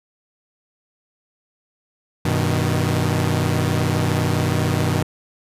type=chord; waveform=sawtooth; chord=G augmented; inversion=none; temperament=equal with one note detuned; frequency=96.15 / 123.47 / 155.56 Hz; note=G2 / B2 / D#3; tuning=-33 / 0 / 0 cents; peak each=-18 dBFS; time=2.25-5.03 s; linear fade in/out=5 ms; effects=resampled to 32000 Hz